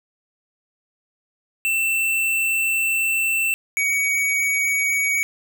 square tone pair in turn, 2678 / 2252 Hz, E7 / C#7, +27 / +27 cents, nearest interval minor third, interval 300 cents, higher first, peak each -19 dBFS, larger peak neither, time 1.65-3.54 / 3.77-5.23 s, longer first, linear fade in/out 0 ms, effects none

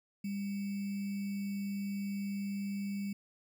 sine tone with sample-and-hold, 199.7 Hz, G3, 32 cents sharp, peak -34 dBFS, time 0.24-3.13 s, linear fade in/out 5 ms, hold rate 2450 Hz, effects none

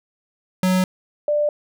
square / sine tone pair in turn, 185 / 592.1 Hz, F#3 / D5, 0 / +14 cents, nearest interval octave + minor sixth, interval 2014 cents, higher second, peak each -16 / -16 dBFS, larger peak neither, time 0.63-0.84 / 1.28-1.49 s, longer neither, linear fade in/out 2 ms, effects none

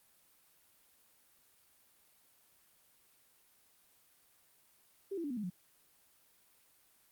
sine tone with pitch steps, 393.1 / 336.3 / 287.8 / 246.2 / 210.7 / 180.24 Hz, G4 / E4 / D4 / B3 / G#3 / F#3, +5 / +35 / -35 / -5 / +25 / -45 cents, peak -36 dBFS, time 5.11-5.5 s, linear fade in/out 10 ms, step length 65 ms, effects white hiss -68 dBFS RMS until 7.11 s + Opus 32 kbps

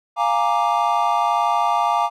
triangle chord, Bb dominant seventh, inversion second, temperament equal, 698.5 / 830.6 / 932.3 / 1174.7 Hz, F5 / Ab5 / Bb5 / D6, 0 / 0 / 0 / 0 cents, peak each -20 dBFS, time 0.16-2.1 s, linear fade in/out 50 ms, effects none

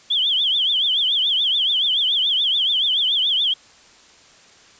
sine tone with vibrato, 3262 Hz, G#7, 32 cents flat, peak -16 dBFS, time 0.1-3.54 s, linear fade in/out 10 ms, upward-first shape triangle, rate 7 Hz, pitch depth 190 cents each way, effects white hiss -49 dBFS RMS until 4.79 s + resampled to 16000 Hz

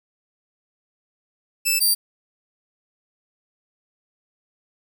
10% pulse tone pair in turn, 2637 / 4699 Hz, E7 / D8, 0 / 0 cents, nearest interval minor seventh, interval 1000 cents, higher second, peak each -9 dBFS, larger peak neither, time 1.65-1.8 / 1.8-1.95 s, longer neither, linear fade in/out 20 ms, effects 8-bit

